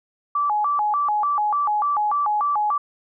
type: tone with vibrato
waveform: sine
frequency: 987.8 Hz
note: B5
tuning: in tune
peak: -18 dBFS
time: 0.35-2.78 s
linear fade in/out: 5 ms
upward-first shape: square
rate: 3.4 Hz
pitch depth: 280 cents each way
effects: none